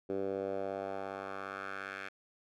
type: tone with band-pass filter sweep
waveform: 10% pulse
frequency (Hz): 97.3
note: G2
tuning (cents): -12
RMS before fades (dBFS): -39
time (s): 0.09-2.09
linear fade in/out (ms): 10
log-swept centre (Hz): 400 to 1900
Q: 2.3
effects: none